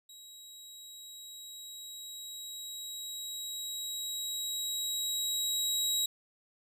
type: tone with level ramp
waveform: 25% pulse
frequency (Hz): 3842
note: B7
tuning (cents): -48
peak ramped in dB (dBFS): -46 to -24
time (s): 0.09-6.06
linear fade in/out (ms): 5
effects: none